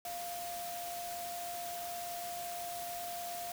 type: tone in noise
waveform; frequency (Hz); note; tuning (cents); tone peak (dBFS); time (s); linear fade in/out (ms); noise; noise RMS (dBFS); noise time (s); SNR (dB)
sine; 698; F5; -1; -40; 0.05-3.52; 2; white; -45; 0.05-3.52; +2
effects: none